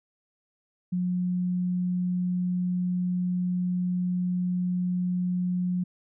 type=tone; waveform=sine; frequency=180 Hz; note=F#3; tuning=47 cents flat; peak=-24 dBFS; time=0.92-5.84 s; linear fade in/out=10 ms; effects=none